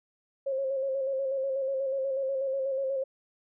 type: tone with vibrato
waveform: sine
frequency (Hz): 538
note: C5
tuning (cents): +48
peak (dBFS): -27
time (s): 0.46-3.04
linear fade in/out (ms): 10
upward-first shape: square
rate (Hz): 8.2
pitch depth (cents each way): 34
effects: none